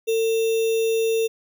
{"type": "tone with sample-and-hold", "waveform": "sine", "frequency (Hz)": 450, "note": "A4", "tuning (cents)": 39, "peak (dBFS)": -18, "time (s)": [0.07, 1.28], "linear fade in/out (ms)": 20, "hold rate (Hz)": 3150, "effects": []}